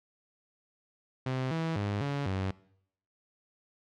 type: tone with pitch steps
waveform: sawtooth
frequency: 129.9 / 163 / 101.9 / 141.8 / 95.3 Hz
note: C3 / E3 / G#2 / C#3 / G2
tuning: -12 / -19 / -32 / +40 / -48 cents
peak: -26 dBFS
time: 1.26-2.51 s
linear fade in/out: 5 ms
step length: 250 ms
effects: noise-tail reverb RT60 0.7 s tail -21 dB re dry + low-pass 4000 Hz 12 dB/octave